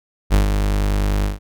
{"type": "tone with ADSR envelope", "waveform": "40% pulse", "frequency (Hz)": 50.2, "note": "G1", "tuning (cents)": 42, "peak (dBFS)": -9, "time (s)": [0.3, 1.39], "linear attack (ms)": 37, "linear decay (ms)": 120, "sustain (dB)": -6, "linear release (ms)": 150, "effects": []}